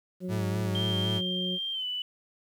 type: harmonic tone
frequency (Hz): 182.6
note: F#3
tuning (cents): -23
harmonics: 1 / 2 / 3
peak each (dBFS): -32 / -38 / -42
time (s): 0.2-1.59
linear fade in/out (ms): 50
type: tone with vibrato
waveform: 40% pulse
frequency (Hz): 105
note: G#2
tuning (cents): +19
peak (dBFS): -28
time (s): 0.28-1.22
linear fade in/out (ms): 50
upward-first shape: sine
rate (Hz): 3.9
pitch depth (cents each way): 51
type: tone with pitch glide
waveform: sine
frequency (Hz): 3175 to 2980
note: G7 to F#7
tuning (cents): +21 to +12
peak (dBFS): -30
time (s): 0.75-2.02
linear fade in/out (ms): 2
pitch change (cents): -109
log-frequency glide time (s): 1.72-1.86
effects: 10-bit